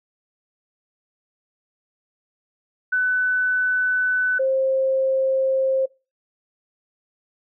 sine tone pair in turn, 1500 / 530.3 Hz, F#6 / C5, +23 / +23 cents, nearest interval octave + tritone, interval 1800 cents, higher first, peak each -17 dBFS, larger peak neither, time 2.92-4.39 / 4.39-5.86 s, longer neither, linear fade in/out 10 ms, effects noise-tail reverb RT60 0.3 s tail -24 dB re dry

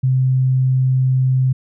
sine tone, 130 Hz, C3, 11 cents flat, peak -12 dBFS, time 0.03-1.53 s, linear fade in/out 10 ms, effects none

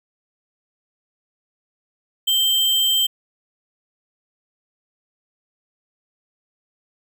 sine tone with sample-and-hold, 3136 Hz, G7, in tune, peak -15 dBFS, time 2.27-3.07 s, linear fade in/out 10 ms, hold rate 11025 Hz, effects none

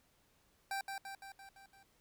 25% pulse tone with echo, 784 Hz, G5, in tune, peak -33 dBFS, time 0.71-0.81 s, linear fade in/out 2 ms, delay 170 ms, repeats 6, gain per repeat -4 dB, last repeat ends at 1.83 s, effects pink hiss -72 dBFS RMS until 2 s

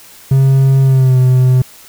triangle tone with pitch glide, 134.7 to 127.88 Hz, C#3 to C3, -49 to -39 cents, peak -4 dBFS, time 0.31-1.62 s, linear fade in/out 5 ms, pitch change -90 cents, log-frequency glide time 0.83-1.18 s, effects white hiss -39 dBFS RMS until 1.88 s

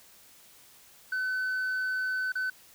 sine tone with dropouts, 1514 Hz, F#6, 39 cents sharp, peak -25 dBFS, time 1.12-2.5 s, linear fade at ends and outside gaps 5 ms, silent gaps 2.321-2.354 s, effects tanh soft clip ceiling -27 dBFS + white hiss -56 dBFS RMS until 2.74 s

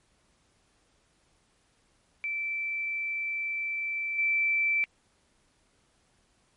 sine tone with level steps, 2330 Hz, D7, 14 cents flat, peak -29 / -23 dBFS, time 2.24-4.84 s, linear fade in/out 0 ms, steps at 4.18 s, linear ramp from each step 10 ms, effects pink hiss -68 dBFS RMS until 6.56 s + MP3 48 kbps

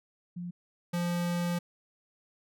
sine / square tone pair in turn, 175.8 / 173.98 Hz, F3 / F3, +12 / -6 cents, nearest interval unison, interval 18 cents, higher first, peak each -35 / -29 dBFS, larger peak second, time 0.36-0.51 / 0.93-1.59 s, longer second, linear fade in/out 10 ms, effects none

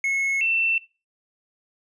triangle / sine tone pair in turn, 2183 / 2683 Hz, C#7 / E7, -27 / +30 cents, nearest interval major third, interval 357 cents, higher second, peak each -19 dBFS, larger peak neither, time 0.04-0.41 / 0.41-0.78 s, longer neither, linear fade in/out 2 ms, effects noise-tail reverb RT60 0.3 s tail -20 dB re dry + resampled to 24000 Hz

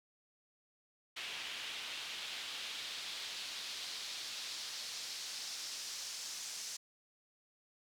pink noise with band-pass filter sweep, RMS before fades -44 dBFS, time 1.16-6.77 s, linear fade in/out 10 ms, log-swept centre 2900 to 5900 Hz, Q 1.8, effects none

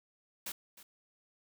white noise with echo, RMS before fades -40 dBFS, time 0.46-0.52 s, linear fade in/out 5 ms, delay 310 ms, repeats 1, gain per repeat -15 dB, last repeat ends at 0.83 s, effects none

